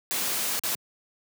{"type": "noise with dropouts", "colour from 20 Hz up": "white", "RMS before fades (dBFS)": -28, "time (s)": [0.11, 0.75], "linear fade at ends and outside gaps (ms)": 0, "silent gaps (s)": [0.593, 0.636], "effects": ["high-pass 150 Hz 12 dB/octave"]}